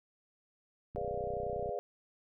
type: click train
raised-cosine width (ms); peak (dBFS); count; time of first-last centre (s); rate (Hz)
5; -33; 24; 0.95-1.692; 31
type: chord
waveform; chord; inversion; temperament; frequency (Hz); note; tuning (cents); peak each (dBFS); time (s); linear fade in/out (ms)
sine; G# diminished seventh; none; equal; 415.3 / 493.9 / 587.3 / 698.5; G#4 / B4 / D5 / F5; 0 / 0 / 0 / 0; -40; 0.96-1.79; 0
effects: none